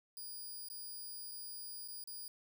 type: tone with dropouts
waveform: 5% pulse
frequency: 4860 Hz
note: D#8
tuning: 42 cents flat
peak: -38 dBFS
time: 0.17-2.28 s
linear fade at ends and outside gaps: 1 ms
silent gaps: 0.686-0.7 / 1.314-1.317 / 1.877-1.884 / 2.039-2.074 s
effects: none